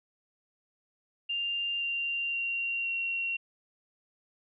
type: tone with pitch steps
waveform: sine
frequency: 2794 / 2776 / 2759 / 2741 Hz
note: F7 / F7 / F7 / F7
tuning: 0 / -11 / -22 / -33 cents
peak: -29 dBFS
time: 1.29-3.37 s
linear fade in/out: 10 ms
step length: 520 ms
effects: none